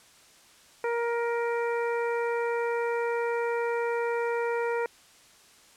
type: harmonic tone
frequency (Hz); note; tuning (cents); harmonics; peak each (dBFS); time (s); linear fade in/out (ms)
469.9; A#4; +14; 1 / 2 / 3 / 4 / 5; -27 / -33 / -37 / -39 / -41; 0.84-4.86; 2
effects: white hiss -56 dBFS RMS until 5.76 s + low-pass 9000 Hz 12 dB/octave